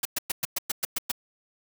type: noise bursts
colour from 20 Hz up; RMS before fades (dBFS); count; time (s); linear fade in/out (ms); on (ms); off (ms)
white; -27; 9; 0.03-1.117; 5; 23; 110
effects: none